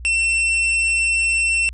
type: tone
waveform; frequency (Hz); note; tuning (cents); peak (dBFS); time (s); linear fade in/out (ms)
45% pulse; 2697; E7; +39; -16; 0.05-1.69; 0
effects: added 60 Hz sine -32 dBFS peak until 1.73 s + resampled to 22050 Hz